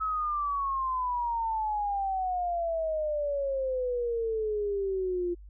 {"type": "exponential sweep", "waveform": "sine", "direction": "down", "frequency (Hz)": [1296, 345.7], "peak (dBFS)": -27, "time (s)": [0, 5.35], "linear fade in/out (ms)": 20, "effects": ["added 50 Hz sine -45 dBFS peak until 5.49 s"]}